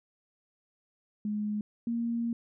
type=tone pair in turn; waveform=sine; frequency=209.9 / 233.5 Hz; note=G#3 / A#3; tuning=+19 / +3 cents; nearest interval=major second; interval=184 cents; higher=second; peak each=-29 / -28 dBFS; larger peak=second; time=1.25-1.61 / 1.87-2.33 s; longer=second; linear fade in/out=2 ms; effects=none